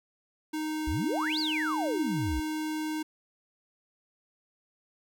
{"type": "tone", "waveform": "square", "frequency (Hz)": 310, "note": "D#4", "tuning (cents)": -6, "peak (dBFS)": -31, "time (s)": [0.53, 3.03], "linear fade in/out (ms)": 10}
{"type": "exponential two-way sweep", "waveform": "sine", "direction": "up then down", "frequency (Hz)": [54.9, 4934, 54.9], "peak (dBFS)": -29, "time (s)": [0.87, 2.4], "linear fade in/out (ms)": 5, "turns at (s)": 1.39}
{"effects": ["11-bit"]}